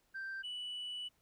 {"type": "tone pair in turn", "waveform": "sine", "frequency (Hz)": [1568, 2960], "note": ["G6", "F#7"], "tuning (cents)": [0, 0], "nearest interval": "major seventh", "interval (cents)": 1100, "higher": "second", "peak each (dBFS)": [-38, -38], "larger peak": "neither", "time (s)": [[0.14, 0.43], [0.43, 1.09]], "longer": "second", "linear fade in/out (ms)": 20, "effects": ["tanh soft clip ceiling -38 dBFS", "pink hiss -75 dBFS RMS until 1.21 s"]}